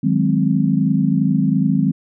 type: chord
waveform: sine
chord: Ab dominant seventh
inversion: second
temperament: equal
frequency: 155.56 / 185 / 207.7 / 261.6 Hz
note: Eb3 / Gb3 / Ab3 / C4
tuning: 0 / 0 / 0 / 0 cents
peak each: -19 dBFS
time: 0.03-1.92 s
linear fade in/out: 10 ms
effects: none